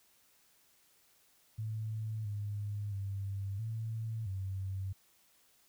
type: tone with pitch steps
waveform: sine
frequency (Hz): 109.4 / 103 / 98.5 / 111.8 / 95.8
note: A2 / G#2 / G2 / A2 / G2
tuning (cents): -9 / -14 / +9 / +28 / -39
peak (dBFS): -35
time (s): 1.58-4.93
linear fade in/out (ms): 10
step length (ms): 670
effects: white hiss -68 dBFS RMS until 5.68 s

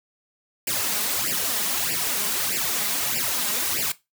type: noise with flanger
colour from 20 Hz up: white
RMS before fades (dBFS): -25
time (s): 0.67-3.92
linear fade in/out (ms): 5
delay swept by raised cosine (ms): 0.39 to 4.89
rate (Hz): 1.6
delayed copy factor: +1
effects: noise-tail reverb RT60 0.2 s tail -17 dB re dry + high-pass 100 Hz 12 dB/octave

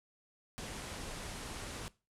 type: low-pass noise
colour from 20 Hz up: pink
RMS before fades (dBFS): -44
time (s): 0.58-1.88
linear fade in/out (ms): 0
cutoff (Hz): 11000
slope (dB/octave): 48
effects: noise-tail reverb RT60 0.3 s tail -20 dB re dry

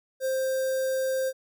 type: tone with notch filter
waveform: square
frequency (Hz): 526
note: C5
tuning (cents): +9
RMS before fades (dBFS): -27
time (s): 0.2-1.33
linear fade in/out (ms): 50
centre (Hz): 2700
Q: 0.62
effects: none

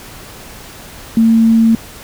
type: tone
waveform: sine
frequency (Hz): 226.1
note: A3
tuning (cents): +47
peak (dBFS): -6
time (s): 1.17-1.75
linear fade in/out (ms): 2
effects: pink hiss -34 dBFS RMS until 2.03 s

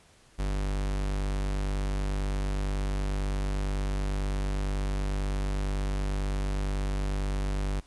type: tone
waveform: 45% pulse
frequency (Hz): 49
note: G1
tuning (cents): 0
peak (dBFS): -27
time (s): 0.38-7.81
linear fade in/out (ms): 20
effects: pink hiss -59 dBFS RMS until 7.86 s + resampled to 24000 Hz

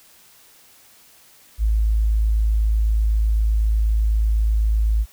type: tone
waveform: sine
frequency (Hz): 54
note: A1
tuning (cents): -32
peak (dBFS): -15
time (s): 1.58-5.06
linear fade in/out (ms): 50
effects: white hiss -51 dBFS RMS until 5.12 s

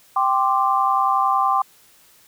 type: chord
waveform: sine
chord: G suspended fourth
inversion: none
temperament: just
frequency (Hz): 784 / 1045.3 / 1176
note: G5 / C6 / D6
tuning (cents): 0 / -2 / +2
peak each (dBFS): -20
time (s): 0.16-1.62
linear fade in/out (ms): 5
effects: white hiss -53 dBFS RMS until 2.27 s

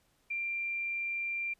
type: tone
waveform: sine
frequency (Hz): 2373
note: D7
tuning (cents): +17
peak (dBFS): -32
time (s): 0.3-1.54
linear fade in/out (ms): 10
effects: pink hiss -71 dBFS RMS until 1.59 s + resampled to 32000 Hz

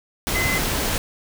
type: tone in noise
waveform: sine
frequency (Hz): 2042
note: C7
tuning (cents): -43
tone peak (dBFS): -22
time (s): 0.35-0.58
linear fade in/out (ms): 0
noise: pink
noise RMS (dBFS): -23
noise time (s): 0.27-0.98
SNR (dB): -2
effects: none

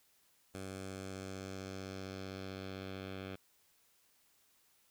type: tone with low-pass filter sweep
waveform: 10% pulse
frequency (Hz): 95.6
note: G2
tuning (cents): -43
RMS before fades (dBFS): -45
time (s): 0.54-3.36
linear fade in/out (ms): 10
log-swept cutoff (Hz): 9900 to 3200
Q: 1.7
effects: white hiss -71 dBFS RMS until 4.9 s

